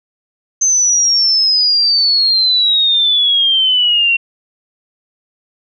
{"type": "exponential sweep", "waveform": "sine", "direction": "down", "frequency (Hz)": [6272, 2722], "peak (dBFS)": -9, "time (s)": [0.61, 4.17], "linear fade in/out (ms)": 10, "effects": []}